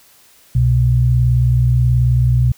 sine tone pair together, 64.63 / 123.2 Hz, C2 / B2, -21 / -4 cents, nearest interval major seventh, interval 1117 cents, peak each -16 / -11 dBFS, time 0.55-2.52 s, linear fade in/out 5 ms, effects white hiss -49 dBFS RMS until 2.57 s

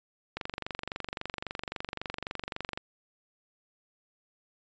click train, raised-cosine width 0.3 ms, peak -18 dBFS, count 58, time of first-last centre 0.37-2.775 s, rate 23.7 Hz, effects resampled to 16000 Hz

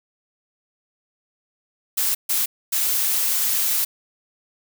blue noise bursts at uneven times, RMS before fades -21 dBFS, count 3, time 1.97-2.15 / 2.29-2.46 / 2.72-3.85 s, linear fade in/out 10 ms, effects none

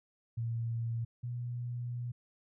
sine tone pair in turn, 115.7 / 121.23 Hz, A#2 / B2, -13 / -32 cents, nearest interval minor second, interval 81 cents, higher second, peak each -32 / -35 dBFS, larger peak first, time 0.37-1.05 / 1.23-2.12 s, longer second, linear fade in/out 10 ms, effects none

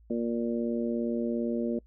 harmonic tone, 117.4 Hz, A#2, 13 cents sharp, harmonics 2 / 3 / 4 / 5, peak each -29 / -33 / -35 / -37 dBFS, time 0.1-1.79 s, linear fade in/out 5 ms, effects noise-tail reverb RT60 0.1 s tail -24 dB re dry + added 56 Hz sine -54 dBFS peak until 1.86 s

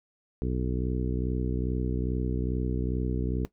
harmonic tone, 62.4 Hz, B1, 19 cents sharp, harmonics 1 / 2 / 3 / 4 / 5 / 6 / 7, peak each -30 / -33 / -35 / -36 / -37 / -38 / -38 dBFS, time 0.42-3.45 s, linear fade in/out 0 ms, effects noise-tail reverb RT60 0.1 s tail -17 dB re dry

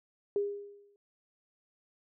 sine tone with exponential decay, 405.9 Hz, G#4, 40 cents flat, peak -25 dBFS, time 0.36-0.96 s, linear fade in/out 1 ms, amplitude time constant 130 ms, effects none

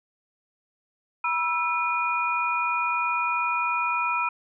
sine tone cluster, 969 / 1326 / 2450 Hz, B5 / E6 / D#7, -33 / +10 / -27 cents, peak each -27 dBFS, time 1.24-4.29 s, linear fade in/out 5 ms, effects none

